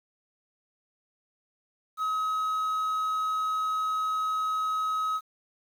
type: tone with quantisation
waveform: triangle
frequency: 1274 Hz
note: D#6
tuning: 41 cents sharp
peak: -24 dBFS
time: 1.97-5.21 s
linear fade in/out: 50 ms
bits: 9
effects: none